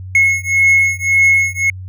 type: beating tone pair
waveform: triangle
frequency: 2175 / 2176.8 Hz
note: C#7 / C#7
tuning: -33 / -32 cents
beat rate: 1.8 Hz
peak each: -11 dBFS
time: 0.15-1.7 s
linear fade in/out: 2 ms
effects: added 93 Hz sine -26 dBFS peak until 1.88 s